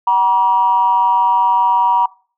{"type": "tone with amplitude modulation", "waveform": "sine", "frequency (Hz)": 956, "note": "A#5", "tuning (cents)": 43, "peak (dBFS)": -6, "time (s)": [0.07, 2.06], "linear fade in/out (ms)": 5, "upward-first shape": "sine", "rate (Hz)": 199, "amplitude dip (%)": 65, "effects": ["noise-tail reverb RT60 0.4 s tail -22 dB re dry", "tanh soft clip ceiling -2 dBFS"]}